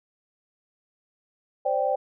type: chord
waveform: sine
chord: C suspended second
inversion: none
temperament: equal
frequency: 523.3 / 587.3 / 784 Hz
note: C5 / D5 / G5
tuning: 0 / 0 / 0 cents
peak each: -26 dBFS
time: 1.65-1.96 s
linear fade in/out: 10 ms
effects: none